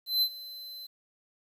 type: tone with ADSR envelope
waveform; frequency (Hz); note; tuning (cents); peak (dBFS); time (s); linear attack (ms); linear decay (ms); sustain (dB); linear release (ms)
square; 4060; B7; +47; -22; 0.06-0.87; 160; 67; -19; 11
effects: 10-bit